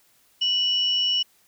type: tone pair together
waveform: sine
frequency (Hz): 2948 / 5463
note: F#7 / F8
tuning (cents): -7 / -39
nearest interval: major seventh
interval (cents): 1068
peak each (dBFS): -20 / -29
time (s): 0.41-1.23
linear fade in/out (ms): 10
effects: white hiss -61 dBFS RMS until 1.47 s